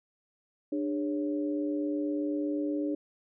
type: tone cluster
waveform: sine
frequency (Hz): 297.2 / 405.2 / 553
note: D4 / G#4 / C#5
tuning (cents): +21 / -43 / -4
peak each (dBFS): -29 / -37 / -38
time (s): 0.72-2.95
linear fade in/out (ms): 5
effects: none